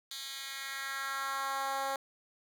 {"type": "tone with high-pass filter sweep", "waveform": "10% pulse", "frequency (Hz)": 271.8, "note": "C#4", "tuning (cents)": -34, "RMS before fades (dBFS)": -37, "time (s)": [0.11, 1.96], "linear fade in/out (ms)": 2, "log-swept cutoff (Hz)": [3600, 630], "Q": 1.9, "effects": []}